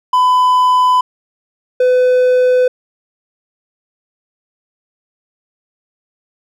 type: tone pair in turn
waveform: triangle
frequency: 1004 / 503.4 Hz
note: B5 / B4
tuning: +28 / +33 cents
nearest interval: octave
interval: 1195 cents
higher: first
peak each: -6 dBFS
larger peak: neither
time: 0.13-1.01 / 1.8-2.68 s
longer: neither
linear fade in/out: 5 ms
effects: none